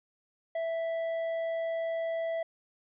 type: tone with tanh clipping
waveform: sine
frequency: 659.3 Hz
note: E5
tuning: in tune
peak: -31 dBFS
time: 0.55-2.43 s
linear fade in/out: 5 ms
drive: 7 dB
effects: resampled to 8000 Hz